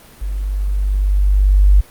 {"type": "tone with level ramp", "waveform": "sine", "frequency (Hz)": 49, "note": "G1", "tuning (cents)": 0, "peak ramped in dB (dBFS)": [-19, -5], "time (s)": [0.21, 1.81], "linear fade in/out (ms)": 10, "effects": ["pink hiss -43 dBFS RMS until 1.9 s", "Opus 32 kbps"]}